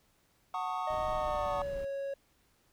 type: chord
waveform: triangle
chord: D# half-diminished seventh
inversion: first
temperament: equal with one note detuned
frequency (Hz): 740 / 900.6 / 1108.7 / 1244.5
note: F#5 / A5 / C#6 / D#6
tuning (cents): 0 / +40 / 0 / 0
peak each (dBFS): -35 / -37 / -36 / -38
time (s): 0.54-1.62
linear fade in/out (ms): 2
type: tone with pitch glide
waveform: triangle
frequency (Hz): 620 to 552.4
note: D#5 to C#5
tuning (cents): -6 to -6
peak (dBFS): -32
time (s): 0.87-2.14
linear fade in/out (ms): 5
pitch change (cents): -200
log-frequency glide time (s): 1.15-1.78
type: noise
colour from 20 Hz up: brown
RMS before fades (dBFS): -44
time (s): 0.9-1.85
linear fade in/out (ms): 5
effects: pink hiss -70 dBFS RMS until 2.72 s